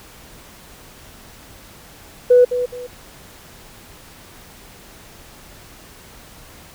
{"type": "tone with echo", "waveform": "sine", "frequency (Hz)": 493.9, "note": "B4", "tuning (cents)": 0, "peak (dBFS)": -6, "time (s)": [2.3, 2.45], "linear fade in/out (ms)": 10, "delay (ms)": 210, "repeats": 2, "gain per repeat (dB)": -11, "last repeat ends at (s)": 2.87, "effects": ["tanh soft clip ceiling -2 dBFS", "pink hiss -43 dBFS RMS until 6.74 s"]}